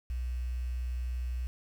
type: tone with quantisation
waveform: sine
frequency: 61.74 Hz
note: B1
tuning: in tune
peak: -31 dBFS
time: 0.1-1.47 s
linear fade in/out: 0 ms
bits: 9
effects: none